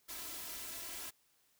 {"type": "noise with comb filter", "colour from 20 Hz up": "white", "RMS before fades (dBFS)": -45, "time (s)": [0.08, 1.11], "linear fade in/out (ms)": 20, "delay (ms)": 3, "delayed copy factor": 0.7, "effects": ["white hiss -73 dBFS RMS until 1.59 s"]}